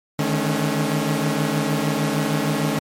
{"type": "tone cluster", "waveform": "sawtooth", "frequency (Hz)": [149.4, 155.9, 213.6, 275.4], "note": ["D3", "D#3", "G#3", "C#4"], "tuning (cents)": [30, 4, 49, -11], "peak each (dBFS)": -21, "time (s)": [0.19, 2.79], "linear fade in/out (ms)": 2, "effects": ["MP3 64 kbps"]}